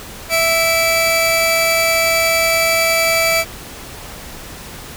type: tone pair together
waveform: sawtooth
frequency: 659.3 / 2313 Hz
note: E5 / D7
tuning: 0 / -27 cents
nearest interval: octave + minor seventh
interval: 2173 cents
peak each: -12 dBFS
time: 0.29-3.45 s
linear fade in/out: 50 ms
effects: pink hiss -33 dBFS RMS until 4.96 s